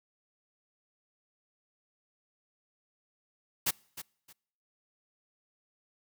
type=noise with echo; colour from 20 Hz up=white; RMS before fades=-28 dBFS; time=3.66-3.71 s; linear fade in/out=10 ms; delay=310 ms; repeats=2; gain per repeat=-13 dB; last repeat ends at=4.33 s; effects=noise-tail reverb RT60 0.7 s tail -26 dB re dry